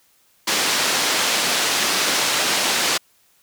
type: band-pass noise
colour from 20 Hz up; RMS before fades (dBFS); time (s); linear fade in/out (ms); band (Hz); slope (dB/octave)
white; -20; 0.47-2.98; 10; 220 to 5700; 12
effects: white hiss -59 dBFS RMS until 3.42 s